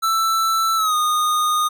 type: tone with pitch glide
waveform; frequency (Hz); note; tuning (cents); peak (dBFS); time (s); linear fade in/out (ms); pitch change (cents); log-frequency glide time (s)
square; 1327 to 1231; E6 to D#6; +11 to -19; -17; 0.02-1.69; 20; -130; 0.76-0.95
effects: none